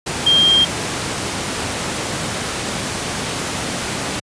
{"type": "tone in noise", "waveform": "sine", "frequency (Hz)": 3199, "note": "G7", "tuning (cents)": 34, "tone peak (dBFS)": -10, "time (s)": [0.26, 0.65], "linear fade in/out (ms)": 10, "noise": "pink", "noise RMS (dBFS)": -22, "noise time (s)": [0.06, 4.2], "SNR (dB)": 9, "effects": ["high-pass 100 Hz 12 dB/octave", "resampled to 22050 Hz"]}